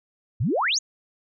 sine exponential sweep, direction up, 92.5 to 7040 Hz, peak -20 dBFS, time 0.4-0.79 s, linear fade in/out 10 ms, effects none

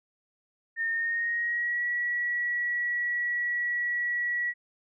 sine tone with pitch glide, 1827 to 1931.2 Hz, A#6 to B6, -35 to -39 cents, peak -26 dBFS, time 0.76-4.54 s, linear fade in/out 50 ms, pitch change +96 cents, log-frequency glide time 0.91-1.84 s, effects none

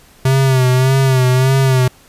square tone with vibrato, 130.81 Hz, C3, in tune, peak -10 dBFS, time 0.25-1.88 s, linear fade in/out 5 ms, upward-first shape sine, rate 1.7 Hz, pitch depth 55 cents each way, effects pink hiss -46 dBFS RMS until 2.08 s + resampled to 32000 Hz

